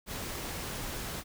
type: noise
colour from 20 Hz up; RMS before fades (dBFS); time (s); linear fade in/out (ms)
pink; -38; 0.06-1.24; 50
effects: none